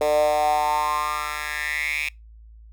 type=tone with high-pass filter sweep; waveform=10% pulse; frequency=150 Hz; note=D3; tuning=37 cents sharp; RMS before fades=-23 dBFS; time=0.01-2.09 s; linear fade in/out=2 ms; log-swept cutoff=520 to 2500 Hz; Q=6.4; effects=noise-tail reverb RT60 0.2 s tail -24 dB re dry + added 55 Hz sine -43 dBFS peak until 2.72 s